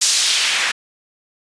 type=noise with band-pass filter sweep; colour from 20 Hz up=white; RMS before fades=-17 dBFS; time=0.01-0.72 s; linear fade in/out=10 ms; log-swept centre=6200 to 1800 Hz; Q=1.3; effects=resampled to 22050 Hz